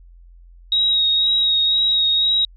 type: tone with vibrato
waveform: sine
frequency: 3790 Hz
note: A#7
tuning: 28 cents sharp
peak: -14 dBFS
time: 0.72-2.45 s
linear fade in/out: 2 ms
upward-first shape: sine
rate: 2 Hz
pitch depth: 21 cents each way
effects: added 43 Hz sine -42 dBFS peak until 2.56 s